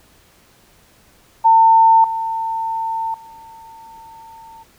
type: tone with level steps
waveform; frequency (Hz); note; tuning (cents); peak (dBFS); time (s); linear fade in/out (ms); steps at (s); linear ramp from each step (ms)
sine; 900; A5; +39; -7 / -19 / -37; 1.44-4.64; 20; 2.04 / 3.14; 2
effects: pink hiss -52 dBFS RMS until 4.78 s